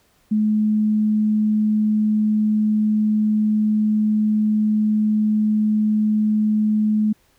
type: tone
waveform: sine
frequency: 213.6 Hz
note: G#3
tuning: 49 cents sharp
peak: -15 dBFS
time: 0.31-7.13 s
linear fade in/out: 10 ms
effects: pink hiss -60 dBFS RMS until 7.38 s